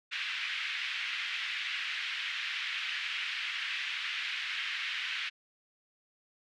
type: band-pass noise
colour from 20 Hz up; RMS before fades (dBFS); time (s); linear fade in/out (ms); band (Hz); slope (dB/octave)
white; -36; 0.11-5.3; 20; 1700 to 3100; 24
effects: none